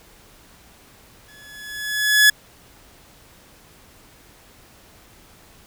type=tone with exponential growth; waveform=sawtooth; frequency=1700 Hz; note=G#6; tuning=40 cents sharp; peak=-5 dBFS; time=1.28-2.3 s; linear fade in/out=5 ms; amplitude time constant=220 ms; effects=pink hiss -50 dBFS RMS until 5.66 s